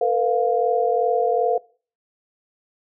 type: tone cluster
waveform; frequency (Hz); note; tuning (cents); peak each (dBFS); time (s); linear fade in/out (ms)
sine; 454.1 / 496.7 / 701; A#4 / B4 / F5; -45 / +10 / +6; -21; 0.01-1.58; 5
effects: noise-tail reverb RT60 0.4 s tail -22 dB re dry